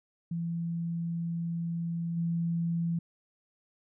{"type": "tone with level steps", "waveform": "sine", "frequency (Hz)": 168.4, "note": "E3", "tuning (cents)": 37, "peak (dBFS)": [-30, -27], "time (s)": [0.31, 2.99], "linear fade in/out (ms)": 5, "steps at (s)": 2.16, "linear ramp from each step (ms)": 20, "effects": []}